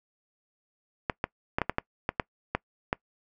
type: clicks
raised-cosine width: 0.5 ms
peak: -10 dBFS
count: 10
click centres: 1.098 / 1.241 / 1.585 / 1.617 / 1.696 / 1.784 / 2.091 / 2.198 / 2.55 / 2.929 s
effects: noise-tail reverb RT60 0.1 s tail -24 dB re dry